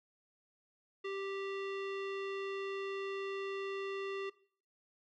square tone with low-pass filter, 391.9 Hz, G4, in tune, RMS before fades -40 dBFS, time 1.04-4.3 s, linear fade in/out 10 ms, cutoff 3000 Hz, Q 2, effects noise-tail reverb RT60 0.5 s tail -19 dB re dry

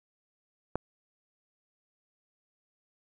click, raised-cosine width 1 ms, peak -15 dBFS, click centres 0.756 s, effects none

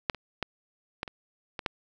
clicks, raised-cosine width 0.3 ms, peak -8 / -26 / -13 / -15 / -23 / -18 / -11 dBFS, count 7, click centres 0.098 / 0.147 / 0.427 / 1.031 / 1.078 / 1.592 / 1.662 s, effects none

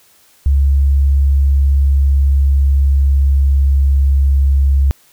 sine tone with pitch glide, 69.3 to 68.62 Hz, C#2 to C#2, 0 to -17 cents, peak -8 dBFS, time 0.46-4.91 s, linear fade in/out 0 ms, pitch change -17 cents, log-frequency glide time 0.75-4.57 s, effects white hiss -50 dBFS RMS until 5.12 s

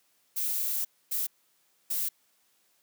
violet noise bursts at uneven times, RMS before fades -30 dBFS, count 3, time 0.36-0.85 / 1.11-1.27 / 1.9-2.09 s, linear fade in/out 10 ms, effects white hiss -69 dBFS RMS until 2.82 s + high-pass 150 Hz 12 dB/octave

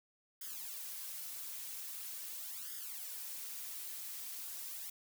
blue noise with flanger, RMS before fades -45 dBFS, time 0.41-4.9 s, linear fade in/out 5 ms, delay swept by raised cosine 0.59 to 6.29 ms, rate 0.43 Hz, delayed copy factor +0.9, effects none

